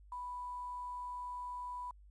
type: tone with quantisation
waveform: sine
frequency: 987.8 Hz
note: B5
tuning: in tune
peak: -40 dBFS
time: 0.12-1.91 s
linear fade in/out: 2 ms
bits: 11
effects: added 50 Hz sine -56 dBFS peak until 2.1 s + resampled to 24000 Hz